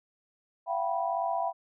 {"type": "tone cluster", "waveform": "sine", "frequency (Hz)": [675, 730, 773, 980], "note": ["E5", "F#5", "G5", "B5"], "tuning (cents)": [41, -24, -24, -14], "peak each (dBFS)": [-31, -38, -32, -33], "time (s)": [0.66, 1.53], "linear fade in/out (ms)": 50, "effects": []}